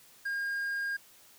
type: tone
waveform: triangle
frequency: 1617 Hz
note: G#6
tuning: 47 cents flat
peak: -29 dBFS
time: 0.25-0.97 s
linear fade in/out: 10 ms
effects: white hiss -58 dBFS RMS until 1.38 s